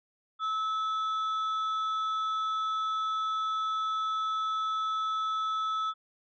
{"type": "tone pair together", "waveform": "sine", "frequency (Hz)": [1300, 3450], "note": ["E6", "A7"], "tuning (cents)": [-24, -35], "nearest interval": "octave + perfect fourth", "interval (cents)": 1689, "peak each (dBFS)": [-27, -39], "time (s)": [0.39, 5.94], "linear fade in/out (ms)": 50, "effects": ["tanh soft clip ceiling -24 dBFS"]}